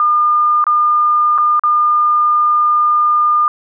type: tone with dropouts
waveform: sine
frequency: 1209 Hz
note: D6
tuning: 50 cents sharp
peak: -9 dBFS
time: 0-3.48 s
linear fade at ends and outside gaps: 1 ms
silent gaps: 0.641-0.667 / 1.379-1.384 / 1.595-1.636 s
effects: none